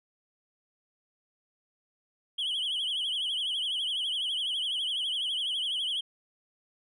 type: tone with vibrato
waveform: sine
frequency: 3136 Hz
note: G7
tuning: in tune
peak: -26 dBFS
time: 2.38-6.01 s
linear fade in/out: 10 ms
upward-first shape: triangle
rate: 12 Hz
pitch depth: 150 cents each way
effects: tanh soft clip ceiling -27 dBFS